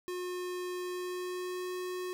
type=tone with pitch glide; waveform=square; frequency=360 to 364.2 Hz; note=F#4 to F#4; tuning=-47 to -27 cents; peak=-36 dBFS; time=0.08-2.13 s; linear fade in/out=0 ms; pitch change=+20 cents; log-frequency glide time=0.75-1.73 s; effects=none